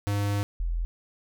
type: tone pair in turn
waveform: square / sine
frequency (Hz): 101.7 / 42.17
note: G#2 / E1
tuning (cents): -36 / +40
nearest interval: octave + minor third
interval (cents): 1524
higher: first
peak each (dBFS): -25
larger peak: neither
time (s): 0.07-0.43 / 0.6-0.85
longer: first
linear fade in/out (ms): 0
effects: none